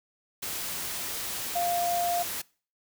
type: tone in noise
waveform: sine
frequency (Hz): 698.5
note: F5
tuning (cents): 0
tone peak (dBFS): -25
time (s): 1.55-2.23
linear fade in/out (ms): 10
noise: white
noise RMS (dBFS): -34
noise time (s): 0.42-2.42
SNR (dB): +6
effects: noise-tail reverb RT60 0.4 s tail -23 dB re dry